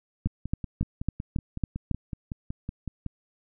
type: two click trains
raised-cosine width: 5 ms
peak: -20 / -13 dBFS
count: 16 / 7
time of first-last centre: 0.27-3.063 / 0.26-1.913 s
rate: 5.37 / 3.63 Hz
effects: none